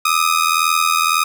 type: ring-modulated tone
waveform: sawtooth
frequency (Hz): 1244.5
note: D#6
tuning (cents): 0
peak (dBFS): -7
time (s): 0.05-1.24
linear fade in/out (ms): 5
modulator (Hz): 40.9
effects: none